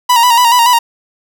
45% pulse tone with vibrato, 960 Hz, B5, 49 cents flat, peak -6 dBFS, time 0.09-0.79 s, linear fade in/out 10 ms, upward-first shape square, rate 7 Hz, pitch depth 51 cents each way, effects none

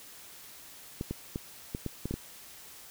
clicks, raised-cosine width 3 ms, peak -20 dBFS, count 8, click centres 1.011 / 1.11 / 1.359 / 1.749 / 1.863 / 2.056 / 2.11 / 2.14 s, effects white hiss -50 dBFS RMS until 2.9 s

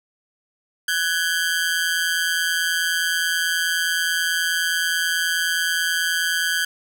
sawtooth ring-modulated tone, 1580 Hz, G6, 13 cents sharp, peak -13 dBFS, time 0.88-6.65 s, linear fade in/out 5 ms, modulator 84.7 Hz, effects none

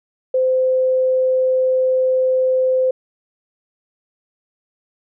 sine tone, 516 Hz, C5, 24 cents flat, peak -13 dBFS, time 0.34-2.91 s, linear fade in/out 5 ms, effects none

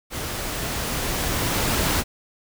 pink noise with level ramp, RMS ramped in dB -30 to -21 dBFS, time 0.1-2.04 s, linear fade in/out 50 ms, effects none

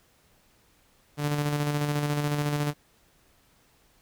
sawtooth tone with tremolo, 146.83 Hz, D3, in tune, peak -20 dBFS, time 1.17-2.74 s, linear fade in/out 50 ms, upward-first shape square, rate 14 Hz, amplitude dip 35%, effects pink hiss -63 dBFS RMS until 4.01 s

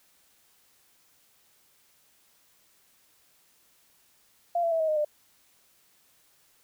sine tone with pitch steps, 692 / 672.3 / 653.2 / 634.6 / 616.5 / 599 Hz, F5 / E5 / E5 / D#5 / D#5 / D5, -16 / +34 / -16 / +34 / -16 / +34 cents, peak -23 dBFS, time 4.55-5.048 s, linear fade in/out 5 ms, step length 83 ms, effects white hiss -64 dBFS RMS until 6.63 s

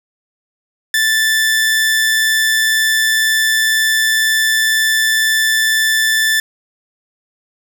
sawtooth tone with amplitude modulation, 1760 Hz, A6, in tune, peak -7 dBFS, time 0.94-6.4 s, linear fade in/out 2 ms, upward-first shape sine, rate 122 Hz, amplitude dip 25%, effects 8-bit

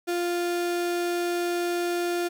35% pulse tone, 349.2 Hz, F4, in tune, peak -23 dBFS, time 0.07-2.29 s, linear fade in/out 20 ms, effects none

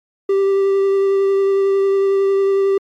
triangle tone with vibrato, 392 Hz, G4, in tune, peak -10 dBFS, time 0.29-2.78 s, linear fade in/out 5 ms, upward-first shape triangle, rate 11 Hz, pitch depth 13 cents each way, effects MP3 64 kbps

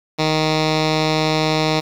10% pulse tone with low-pass filter, 156 Hz, D#3, 5 cents sharp, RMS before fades -18 dBFS, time 0.18-1.81 s, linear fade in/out 20 ms, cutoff 4600 Hz, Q 2.8, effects 7-bit

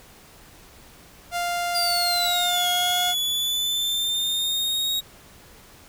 sawtooth tone with pitch glide, 698.5 to 716.5 Hz, F5 to F5, 0 to +44 cents, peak -20 dBFS, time 1.31-3.15 s, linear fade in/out 50 ms, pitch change +44 cents, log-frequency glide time 1.89-2.91 s
40% pulse exponential two-way sweep, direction down then up, 4848 to 3322 to 3784 Hz, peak -21 dBFS, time 1.74-5.01 s, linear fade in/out 20 ms, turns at 2.68 s
effects pink hiss -49 dBFS RMS until 5.88 s

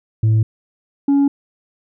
sine tone pair in turn, 110 / 280.6 Hz, A2 / C#4, 0 / +21 cents, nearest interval octave + major third, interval 1621 cents, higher second, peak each -8 dBFS, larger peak neither, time 0.23-0.43 / 1.08-1.28 s, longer neither, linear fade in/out 5 ms, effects tanh soft clip ceiling -10 dBFS

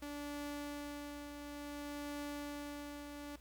sawtooth tone with tremolo, 290.1 Hz, D4, 21 cents flat, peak -37 dBFS, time 0.02-3.36 s, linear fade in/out 5 ms, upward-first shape triangle, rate 0.57 Hz, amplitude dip 50%, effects added 60 Hz sine -57 dBFS peak until 3.4 s + pink hiss -66 dBFS RMS until 3.4 s

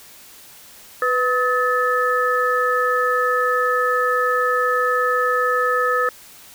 sine tone cluster, 497.4 / 1276 / 1750 Hz, B4 / D#6 / A6, +12 / +43 / -10 cents, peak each -21 / -19 / -22 dBFS, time 1.02-6.09 s, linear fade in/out 2 ms, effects white hiss -44 dBFS RMS until 6.54 s

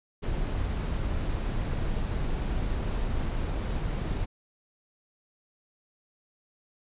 brown noise, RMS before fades -29 dBFS, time 0.22-4.26 s, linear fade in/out 20 ms, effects resampled to 8000 Hz

